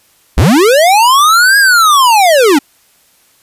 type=linear two-way sweep; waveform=square; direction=up then down; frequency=41.2 to 1661.2 to 259.4 Hz; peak=-5 dBFS; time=0.37-2.59 s; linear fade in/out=10 ms; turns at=1.58 s; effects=white hiss -50 dBFS RMS until 3.42 s + resampled to 32000 Hz